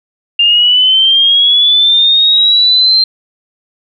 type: linear sweep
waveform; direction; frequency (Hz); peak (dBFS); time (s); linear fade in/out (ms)
sine; up; 2794 to 4157; -5; 0.39-3.04; 5
effects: none